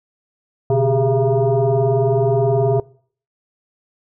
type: tone with frequency modulation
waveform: sine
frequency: 143.4 Hz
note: D3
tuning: 41 cents flat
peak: -13 dBFS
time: 0.7-2.8 s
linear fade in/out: 2 ms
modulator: 268 Hz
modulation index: 2
effects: noise-tail reverb RT60 0.5 s tail -22 dB re dry